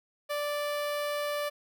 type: tone with notch filter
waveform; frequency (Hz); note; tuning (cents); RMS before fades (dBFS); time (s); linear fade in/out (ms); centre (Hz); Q
sawtooth; 586; D5; -4; -32; 0.29-1.5; 20; 6800; 2
effects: none